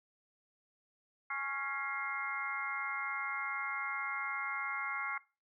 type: harmonic tone with a mistuned harmonic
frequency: 277.2 Hz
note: C#4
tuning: in tune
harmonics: 3 / 4 / 5 / 6 / 7 / 8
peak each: -46 / -41 / -40 / -47 / -50 / -39 dBFS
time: 1.3-5.18 s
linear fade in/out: 5 ms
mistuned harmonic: 8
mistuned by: -75 cents
effects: noise-tail reverb RT60 0.3 s tail -20 dB re dry